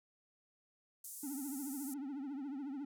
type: band-pass noise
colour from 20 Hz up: white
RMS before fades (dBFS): -49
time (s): 1.04-1.94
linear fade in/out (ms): 5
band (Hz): 7300 to 13000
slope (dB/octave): 24
type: tone with vibrato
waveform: triangle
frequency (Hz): 277.2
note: C#4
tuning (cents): 0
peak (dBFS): -38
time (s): 1.23-2.85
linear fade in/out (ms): 5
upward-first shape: triangle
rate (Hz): 14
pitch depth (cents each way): 150
effects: none